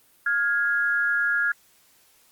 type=tone pair together; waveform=sine; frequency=1413.2 / 1661.2 Hz; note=F6 / G#6; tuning=+20 / 0 cents; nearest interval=minor third; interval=280 cents; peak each=-23 dBFS; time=0.26-1.52 s; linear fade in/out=5 ms; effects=white hiss -59 dBFS RMS until 2.31 s + Opus 32 kbps